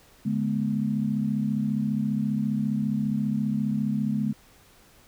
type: chord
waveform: sine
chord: G# diminished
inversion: second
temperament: equal with one note detuned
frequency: 146.83 / 212.1 / 246.9 Hz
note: D3 / G#3 / B3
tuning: 0 / +37 / 0 cents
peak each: -30 / -25 / -30 dBFS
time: 0.25-4.33 s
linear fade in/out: 10 ms
effects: pink hiss -56 dBFS RMS until 5.07 s